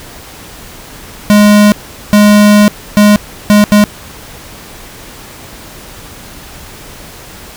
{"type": "tone bursts at uneven times", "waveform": "square", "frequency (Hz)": 207.7, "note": "G#3", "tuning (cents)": 0, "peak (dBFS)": -3, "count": 5, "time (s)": [[1.3, 1.72], [2.13, 2.68], [2.97, 3.16], [3.5, 3.64], [3.72, 3.84]], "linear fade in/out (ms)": 0, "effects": ["pink hiss -31 dBFS RMS until 7.56 s"]}